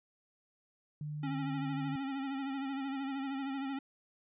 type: tone with pitch glide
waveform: sine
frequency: 149.9 to 148.44 Hz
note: D3 to D3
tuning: +36 to +19 cents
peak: -37 dBFS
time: 1.01-1.96 s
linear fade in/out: 2 ms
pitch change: -17 cents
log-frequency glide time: 1.41-1.66 s
type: tone with vibrato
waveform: square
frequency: 272 Hz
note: C#4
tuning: 33 cents flat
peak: -36 dBFS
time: 1.23-3.79 s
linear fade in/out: 5 ms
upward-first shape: sine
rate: 13 Hz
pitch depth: 47 cents each way
effects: resampled to 8000 Hz